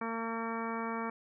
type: harmonic tone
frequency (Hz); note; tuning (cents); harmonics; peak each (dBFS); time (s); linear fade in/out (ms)
227.7; A#3; -40; 1 / 2 / 3 / 4 / 5 / 6 / 7 / 8 / 10; -38 / -41 / -45 / -41 / -41 / -44 / -49 / -48 / -47; 0.01-1.1; 5
effects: none